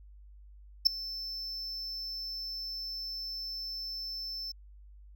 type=tone with ADSR envelope; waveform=triangle; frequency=5300 Hz; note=E8; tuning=9 cents sharp; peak=-14 dBFS; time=0.85-4.52 s; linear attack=18 ms; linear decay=3 ms; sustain=-21 dB; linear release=7 ms; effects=added 50 Hz sine -50 dBFS peak until 5.15 s